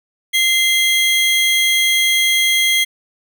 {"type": "tone pair together", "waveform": "45% pulse", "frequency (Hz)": [2075, 3270], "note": ["C7", "G#7"], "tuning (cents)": [-15, -28], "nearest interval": "minor sixth", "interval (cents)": 787, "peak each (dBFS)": -15, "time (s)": [0.33, 2.85], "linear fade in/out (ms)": 20, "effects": []}